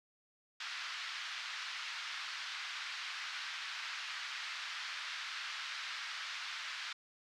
pink band-pass noise, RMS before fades -43 dBFS, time 0.6-6.93 s, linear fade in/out 5 ms, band 1300 to 4900 Hz, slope 24 dB/octave, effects none

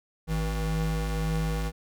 square tone pair together, 52.92 / 160.6 Hz, G#1 / E3, +33 / -45 cents, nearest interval octave + perfect fifth, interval 1922 cents, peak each -29 / -30 dBFS, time 0.27-1.72 s, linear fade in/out 50 ms, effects none

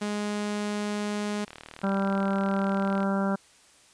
sawtooth tone, 207.7 Hz, G#3, in tune, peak -24 dBFS, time 0.01-1.45 s, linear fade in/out 10 ms
click train, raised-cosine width 0.3 ms, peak -25 dBFS, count 61, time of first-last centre 1.48-3.03 s, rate 38.7 Hz
harmonic tone, 196 Hz, G3, in tune, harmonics 1 / 2 / 3 / 4 / 5 / 6 / 7 / 8, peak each -25 / -35 / -32 / -36 / -37 / -42 / -35 / -41 dBFS, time 1.83-3.36 s, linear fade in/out 10 ms
effects white hiss -57 dBFS RMS until 3.93 s + resampled to 22050 Hz

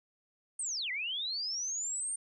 sine linear two-way sweep, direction down then up, 8930 to 1933 to 8930 Hz, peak -33 dBFS, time 0.59-2.16 s, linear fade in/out 5 ms, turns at 0.91 s, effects none

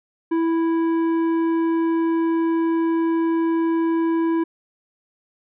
sine tone with tanh clipping, 329.6 Hz, E4, in tune, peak -19 dBFS, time 0.31-4.44 s, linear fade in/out 10 ms, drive 10 dB, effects none

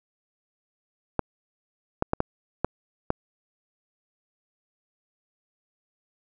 clicks, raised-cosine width 1 ms, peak -8 dBFS, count 6, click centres 1.193 / 2.024 / 2.134 / 2.204 / 2.646 / 3.104 s, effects none

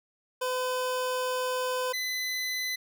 25% pulse tone pair in turn, 507 / 2014 Hz, B4 / B6, +45 / +33 cents, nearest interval 2 octaves, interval 2388 cents, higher second, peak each -24 / -26 dBFS, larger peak first, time 0.41-1.93 / 1.93-2.76 s, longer first, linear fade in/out 10 ms, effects none

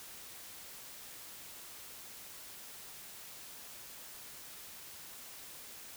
silence, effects white hiss -50 dBFS RMS until 5.96 s

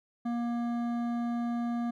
sine tone with hard clipping, 237 Hz, A#3, 29 cents sharp, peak -31 dBFS, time 0.25-1.91 s, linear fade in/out 10 ms, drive 11 dB, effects none

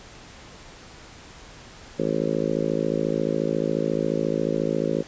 harmonic tone, 54.2 Hz, A1, 25 cents flat, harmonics 3 / 4 / 5 / 6 / 7 / 8 / 9 / 10, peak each -30 / -30 / -30 / -30 / -30 / -30 / -30 / -30 dBFS, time 1.98-5.03 s, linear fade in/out 20 ms, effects pink hiss -45 dBFS RMS until 5.07 s + resampled to 16000 Hz

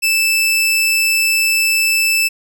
sawtooth tone, 2637 Hz, E7, in tune, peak -9 dBFS, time 0.02-2.29 s, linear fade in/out 20 ms, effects none

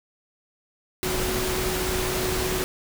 sine tone in noise, 370 Hz, F#4, in tune, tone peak -28 dBFS, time 1.03-2.64 s, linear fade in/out 0 ms, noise pink, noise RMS -27 dBFS, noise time 1.03-2.64 s, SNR -4 dB, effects none

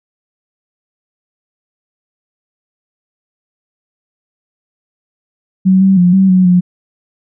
sine tone with pitch steps, 188.4 / 192.4 / 177.7 / 191.6 / 184.8 / 179.1 Hz, F#3 / G3 / F3 / G3 / F#3 / F3, +32 / -32 / +30 / -39 / -2 / +44 cents, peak -5 dBFS, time 5.65-6.61 s, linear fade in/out 20 ms, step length 160 ms, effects none

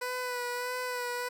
15% pulse tone with vibrato, 495.1 Hz, B4, 4 cents sharp, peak -26 dBFS, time 0.01-1.29 s, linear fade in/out 10 ms, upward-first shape sine, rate 1.6 Hz, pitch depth 27 cents each way, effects none

